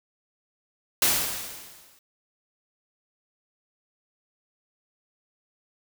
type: noise with exponential decay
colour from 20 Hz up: white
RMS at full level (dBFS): -19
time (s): 1.02-1.99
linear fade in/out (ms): 2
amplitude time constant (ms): 210
effects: none